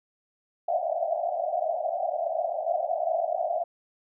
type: band-pass noise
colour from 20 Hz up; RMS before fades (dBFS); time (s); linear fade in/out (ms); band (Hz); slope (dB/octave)
pink; -28; 0.68-3.64; 5; 620 to 730; 96
effects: none